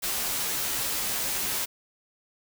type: noise with comb filter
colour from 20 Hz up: white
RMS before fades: -29 dBFS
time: 0.02-1.66 s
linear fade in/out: 20 ms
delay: 12 ms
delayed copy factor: -0.7
effects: none